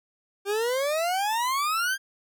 40% pulse exponential sweep, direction up, 392 to 1620 Hz, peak -23 dBFS, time 0.45-1.98 s, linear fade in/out 50 ms, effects none

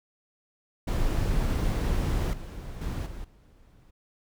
brown noise with level steps, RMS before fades -26 / -38 / -31 / -39 / -55 dBFS, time 0.87-3.91 s, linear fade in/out 10 ms, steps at 2.33 / 2.81 / 3.06 / 3.24 s, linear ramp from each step 5 ms, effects none

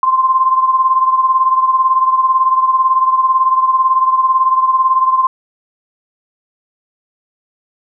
sine beating tone pair, 1044 / 1062 Hz, C6 / C6, -4 / +25 cents, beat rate 18 Hz, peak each -10 / -16 dBFS, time 0.03-5.27 s, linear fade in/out 2 ms, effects none

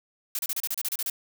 blue noise bursts, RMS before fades -29 dBFS, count 11, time 0.35-1.099 s, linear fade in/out 2 ms, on 39 ms, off 32 ms, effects none

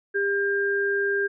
sine tone pair together, 400 / 1600 Hz, G4 / G6, +35 / +35 cents, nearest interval 2 octaves, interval 2400 cents, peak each -24 dBFS, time 0.14-1.28 s, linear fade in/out 20 ms, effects none

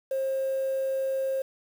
triangle tone, 534 Hz, C5, 35 cents sharp, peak -22 dBFS, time 0.11-1.42 s, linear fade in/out 5 ms, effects tanh soft clip ceiling -22 dBFS + 8-bit

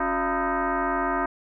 sine tone with frequency modulation, 277.2 Hz, C#4, in tune, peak -22 dBFS, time 0-1.26 s, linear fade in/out 5 ms, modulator 320 Hz, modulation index 4.2, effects none

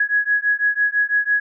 sine beating tone pair, 1668 / 1674 Hz, G#6 / G#6, +7 / +13 cents, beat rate 6 Hz, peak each -19 / -19 dBFS, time 0-1.4 s, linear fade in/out 5 ms, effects none

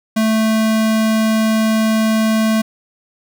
square tone, 220 Hz, A3, in tune, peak -13 dBFS, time 0.16-2.62 s, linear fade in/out 10 ms, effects none

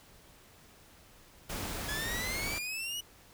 pink noise, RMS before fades -38 dBFS, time 1.49-2.59 s, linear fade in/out 10 ms
sawtooth exponential sweep, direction up, 1676 to 2960 Hz, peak -32 dBFS, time 1.88-3.01 s, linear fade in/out 10 ms
effects pink hiss -58 dBFS RMS until 3.33 s

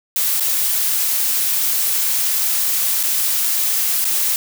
blue noise with dropouts, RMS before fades -18 dBFS, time 0.16-4.36 s, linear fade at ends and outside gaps 1 ms, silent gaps 0.399-0.406 / 3.03-3.035 / 4.045-4.051 s, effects none

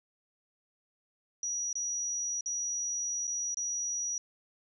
sine tone with dropouts, 5810 Hz, F#8, 32 cents flat, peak -31 dBFS, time 1.43-4.18 s, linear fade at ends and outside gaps 2 ms, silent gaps 1.729-1.754 / 2.409-2.459 / 3.271-3.276 / 3.545-3.57 s, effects none

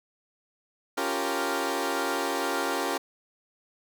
15% pulse chord, G half-diminished seventh, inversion second, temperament equal with one note detuned, 278 / 349.2 / 392 / 466.2 Hz, Db4 / F4 / G4 / Bb4, +5 / 0 / 0 / 0 cents, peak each -26 dBFS, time 0.97-2.98 s, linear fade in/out 10 ms, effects none

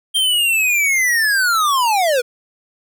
square linear sweep, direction down, 3192 to 466.2 Hz, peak -14 dBFS, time 0.14-2.22 s, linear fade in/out 20 ms, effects none

